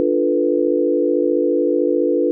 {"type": "chord", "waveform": "sine", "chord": "B half-diminished seventh", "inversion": "first", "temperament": "equal", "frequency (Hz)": [293.7, 349.2, 440, 493.9], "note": ["D4", "F4", "A4", "B4"], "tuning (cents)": [0, 0, 0, 0], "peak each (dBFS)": [-20, -19, -21, -19], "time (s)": [0, 2.31], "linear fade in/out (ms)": 0, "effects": []}